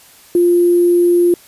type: tone with sample-and-hold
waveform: sine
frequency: 349.2 Hz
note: F4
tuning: in tune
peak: -8 dBFS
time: 0.35-1.34 s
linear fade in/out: 2 ms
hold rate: 11025 Hz
effects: white hiss -44 dBFS RMS until 1.47 s + resampled to 32000 Hz